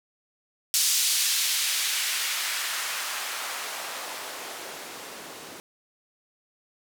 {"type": "noise with band-pass filter sweep", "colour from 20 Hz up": "blue", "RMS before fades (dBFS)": -29, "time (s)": [0.74, 5.6], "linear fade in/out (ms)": 0, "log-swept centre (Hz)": [4900, 260], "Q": 0.85, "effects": []}